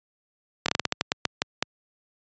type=slowing click train; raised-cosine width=0.2 ms; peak=-4 dBFS; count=12; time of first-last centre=0.66-1.626 s; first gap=24 ms; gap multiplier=1.24; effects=high-pass 100 Hz 12 dB/octave + resampled to 16000 Hz